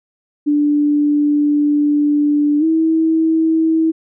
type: tone with pitch glide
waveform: sine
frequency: 293.7 to 322.1 Hz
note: D4 to E4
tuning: 0 to -40 cents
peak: -11 dBFS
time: 0.46-3.92 s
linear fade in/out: 20 ms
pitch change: +160 cents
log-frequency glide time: 2.59-2.64 s
effects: none